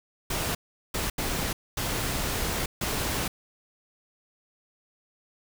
pink noise bursts at uneven times, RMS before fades -29 dBFS, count 5, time 0.3-0.55 / 0.94-1.1 / 1.18-1.53 / 1.77-2.66 / 2.81-3.28 s, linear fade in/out 5 ms, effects none

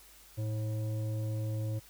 sine tone with frequency modulation, 110.4 Hz, A2, 6 cents sharp, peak -31 dBFS, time 0.37-1.8 s, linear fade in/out 20 ms, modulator 430 Hz, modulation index 0.41, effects added 50 Hz sine -62 dBFS peak until 1.89 s + white hiss -57 dBFS RMS until 1.89 s

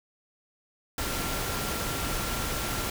sine tone in noise, 1372 Hz, F6, 31 cents flat, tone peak -40 dBFS, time 0.98-2.9 s, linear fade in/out 2 ms, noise pink, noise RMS -31 dBFS, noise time 0.98-2.9 s, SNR -12 dB, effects none

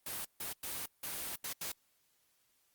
white noise bursts at uneven times, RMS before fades -40 dBFS, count 6, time 0.06-0.25 / 0.4-0.53 / 0.63-0.86 / 1.03-1.36 / 1.44-1.53 / 1.61-1.72 s, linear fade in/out 5 ms, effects white hiss -74 dBFS RMS until 2.74 s + Opus 32 kbps

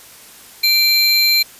square tone pair together, 2349 / 4134 Hz, D7 / C8, 0 / -22 cents, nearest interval minor seventh, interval 978 cents, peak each -17 / -13 dBFS, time 0.63-1.43 s, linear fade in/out 10 ms, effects white hiss -41 dBFS RMS until 1.59 s + resampled to 32000 Hz

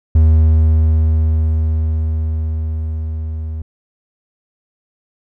triangle tone with level ramp, 79 Hz, D#2, 27 cents sharp, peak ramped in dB -4 to -19 dBFS, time 0.15-3.62 s, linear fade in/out 5 ms, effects none

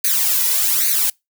blue noise with flanger, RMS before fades -17 dBFS, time 0.04-1.1 s, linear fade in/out 5 ms, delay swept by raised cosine 0.46 to 2.06 ms, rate 1.2 Hz, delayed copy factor +0.85, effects noise-tail reverb RT60 0.2 s tail -26 dB re dry

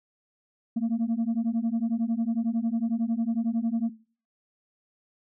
sine beating tone pair, 223.9 / 234.9 Hz, A3 / A#3, +30 / +13 cents, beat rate 11 Hz, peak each -25 dBFS, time 0.76-3.9 s, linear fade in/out 10 ms, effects noise-tail reverb RT60 0.4 s tail -19 dB re dry + tanh soft clip ceiling -21 dBFS

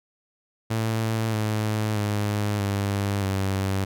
sawtooth tone with pitch steps, 111.5 / 107.64 / 103.91 / 100.32 / 96.84 Hz, A2 / A2 / G#2 / G2 / G2, +23 / -38 / +1 / +41 / -21 cents, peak -19 dBFS, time 0.7-3.85 s, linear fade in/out 10 ms, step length 630 ms, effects none

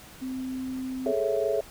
sine tone, 259.7 Hz, C4, 13 cents flat, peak -30 dBFS, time 0.21-1.13 s, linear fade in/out 20 ms
sine chord, A major seventh, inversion third, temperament equal, 415.3 / 440 / 554.4 / 659.3 Hz, G#4 / A4 / C#5 / E5, 0 / 0 / 0 / 0 cents, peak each -29 dBFS, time 1.06-1.61 s, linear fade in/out 2 ms
effects pink hiss -48 dBFS RMS until 1.7 s

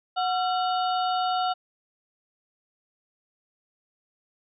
harmonic tone with a mistuned harmonic, 735 Hz, F#5, 12 cents flat, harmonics 1 / 2 / 4 / 5 / 6, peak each -24 / -30 / -36 / -38 / -40 dBFS, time 0.16-1.54 s, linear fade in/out 20 ms, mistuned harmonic 2, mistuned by -130 cents, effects none

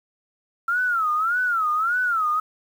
sine tone with vibrato, 1351 Hz, E6, 42 cents sharp, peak -19 dBFS, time 0.68-2.4 s, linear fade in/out 5 ms, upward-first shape sine, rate 1.7 Hz, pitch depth 180 cents each way, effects 8-bit

